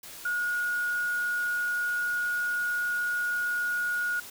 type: tone in noise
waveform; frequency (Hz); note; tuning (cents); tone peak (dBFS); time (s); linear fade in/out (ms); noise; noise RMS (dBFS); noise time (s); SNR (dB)
sine; 1444; F#6; -43; -26; 0.25-4.2; 5; white; -44; 0.03-4.3; +15
effects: none